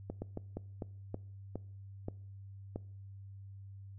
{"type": "slowing click train", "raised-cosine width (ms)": 2, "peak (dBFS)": -25, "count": 9, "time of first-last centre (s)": [0.1, 2.76], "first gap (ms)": 120, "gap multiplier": 1.28, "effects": ["noise-tail reverb RT60 0.6 s tail -22 dB re dry", "added 98 Hz sine -47 dBFS peak until 3.98 s"]}